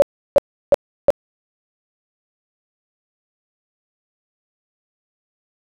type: tone bursts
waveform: sine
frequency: 566 Hz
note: C#5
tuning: 36 cents sharp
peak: -6 dBFS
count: 4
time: 0-1.104 s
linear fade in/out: 0 ms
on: 21 ms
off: 340 ms
effects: none